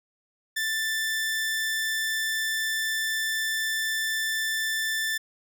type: tone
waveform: sawtooth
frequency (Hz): 1768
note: A6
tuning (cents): +8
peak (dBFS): -22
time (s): 0.56-5.18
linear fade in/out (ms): 10
effects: none